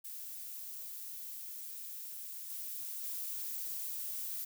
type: noise with level steps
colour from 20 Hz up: violet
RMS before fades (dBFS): -45 / -42 / -40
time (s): 0.04-4.45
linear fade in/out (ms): 10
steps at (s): 2.5 / 3.04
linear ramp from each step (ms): 2
effects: none